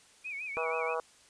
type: tone with vibrato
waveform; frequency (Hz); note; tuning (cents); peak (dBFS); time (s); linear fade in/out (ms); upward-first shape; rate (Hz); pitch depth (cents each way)
sine; 2368; D7; +14; -36; 0.24-0.95; 20; sine; 6.2; 130
type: harmonic tone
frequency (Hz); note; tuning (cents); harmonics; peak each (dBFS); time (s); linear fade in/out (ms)
161.9; E3; -31; 3 / 4 / 5 / 6 / 7 / 8 / 9; -34 / -38 / -40 / -40 / -38 / -43 / -45; 0.57-1; 0
effects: white hiss -60 dBFS RMS until 1.29 s + resampled to 22050 Hz